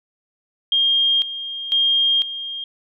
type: tone with tremolo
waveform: sine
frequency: 3220 Hz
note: G7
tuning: 46 cents sharp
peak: -14 dBFS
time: 0.72-2.64 s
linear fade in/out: 2 ms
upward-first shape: square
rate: 1 Hz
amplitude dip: 75%
effects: none